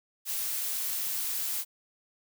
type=noise; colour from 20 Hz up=blue; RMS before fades=-32 dBFS; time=0.25-1.65 s; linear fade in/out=50 ms; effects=none